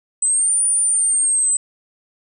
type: linear two-way sweep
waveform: sine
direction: up then down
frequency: 8040 to 9480 to 8040 Hz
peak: -14 dBFS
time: 0.22-1.57 s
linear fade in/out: 5 ms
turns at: 0.64 s
effects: none